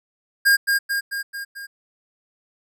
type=tone with echo; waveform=square; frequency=1616 Hz; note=G#6; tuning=48 cents flat; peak=-13 dBFS; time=0.45-0.57 s; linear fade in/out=20 ms; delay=220 ms; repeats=5; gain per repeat=-4 dB; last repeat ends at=1.67 s; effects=none